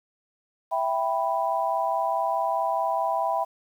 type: chord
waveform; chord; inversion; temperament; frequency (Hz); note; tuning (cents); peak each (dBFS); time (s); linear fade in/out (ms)
sine; E minor; none; equal; 659.3 / 784 / 987.8; E5 / G5 / B5; 0 / 0 / 0; -27; 0.71-3.45; 20
effects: 9-bit